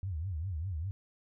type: tone with vibrato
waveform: sine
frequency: 86.3 Hz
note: F2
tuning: 20 cents flat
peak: -33 dBFS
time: 0.03-0.91 s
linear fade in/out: 0 ms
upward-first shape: triangle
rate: 5 Hz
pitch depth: 300 cents each way
effects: none